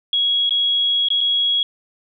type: tone with dropouts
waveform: sine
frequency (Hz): 3322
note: G#7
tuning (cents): 0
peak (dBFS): -15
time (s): 0.13-1.63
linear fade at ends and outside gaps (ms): 2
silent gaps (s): 0.494-0.507 / 1.086-1.103 / 1.207-1.211
effects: none